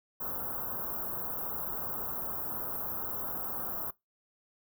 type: band-stop noise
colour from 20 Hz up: white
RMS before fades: -36 dBFS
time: 0.2-3.91 s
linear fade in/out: 10 ms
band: 1400 to 13000 Hz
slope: 48 dB/octave
effects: noise-tail reverb RT60 0.2 s tail -23 dB re dry